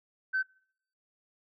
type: tone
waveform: sine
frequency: 1533 Hz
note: G6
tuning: 39 cents flat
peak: -25 dBFS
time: 0.33-0.43 s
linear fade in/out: 20 ms
effects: noise-tail reverb RT60 0.6 s tail -25 dB re dry + tanh soft clip ceiling -22 dBFS